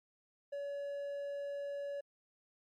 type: tone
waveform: triangle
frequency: 567 Hz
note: C#5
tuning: 39 cents sharp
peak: -36 dBFS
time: 0.52-2.01 s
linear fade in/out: 10 ms
effects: MP3 64 kbps